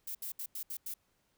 violet noise bursts at uneven times, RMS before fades -40 dBFS, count 6, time 0.07-0.15 / 0.22-0.32 / 0.39-0.46 / 0.55-0.63 / 0.7-0.77 / 0.86-0.94 s, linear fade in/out 5 ms, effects pink hiss -75 dBFS RMS until 1.37 s

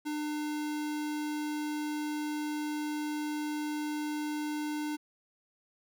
square tone, 300 Hz, D4, 37 cents sharp, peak -33 dBFS, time 0.05-4.97 s, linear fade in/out 20 ms, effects none

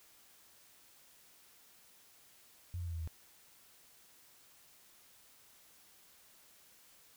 sine tone with pitch steps, 88.8 / 86.62 / 84.5 / 82.42 / 80.4 Hz, F2 / F2 / E2 / E2 / E2, +29 / -14 / +43 / 0 / -43 cents, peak -37 dBFS, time 2.74-3.075 s, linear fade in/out 0 ms, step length 67 ms, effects white hiss -63 dBFS RMS until 7.16 s

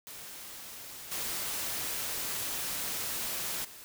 white noise with level steps, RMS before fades -45 / -35 / -49 dBFS, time 0.07-3.84 s, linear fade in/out 0 ms, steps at 1.11 / 3.64 s, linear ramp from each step 10 ms, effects none

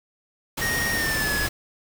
pink noise, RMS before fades -28 dBFS, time 0.57-1.49 s, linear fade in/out 10 ms
square tone with pitch glide, 1864.7 to 1690.3 Hz, A#6 to G#6, 0 to +30 cents, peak -25 dBFS, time 0.61-1.47 s, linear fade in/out 10 ms, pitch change -170 cents, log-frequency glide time 0.92-1.35 s
effects none

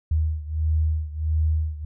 sine beating tone pair, 77.78 / 79.28 Hz, D#2 / D#2, 0 / +33 cents, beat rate 1.5 Hz, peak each -22 / -25 dBFS, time 0.11-1.85 s, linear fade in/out 5 ms, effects none

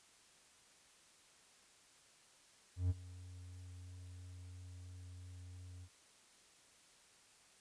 triangle tone with ADSR envelope, 90.3 Hz, F#2, 42 cents flat, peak -28 dBFS, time 2.76-5.89 s, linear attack 140 ms, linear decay 30 ms, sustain -20 dB, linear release 58 ms, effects white hiss -66 dBFS RMS until 7.6 s + resampled to 22050 Hz

